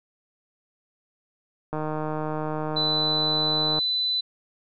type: click train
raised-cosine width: 1 ms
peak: -16 dBFS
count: 318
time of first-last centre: 1.73-3.788 s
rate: 154 Hz
type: tone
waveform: sine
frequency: 4000 Hz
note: B7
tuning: 21 cents sharp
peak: -22 dBFS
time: 2.76-4.21 s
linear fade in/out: 10 ms
effects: none